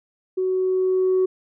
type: tone with level ramp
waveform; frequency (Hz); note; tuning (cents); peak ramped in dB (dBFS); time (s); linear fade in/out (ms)
sine; 373; F#4; +14; -19 to -14; 0.37-1.26; 10
effects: tanh soft clip ceiling -13 dBFS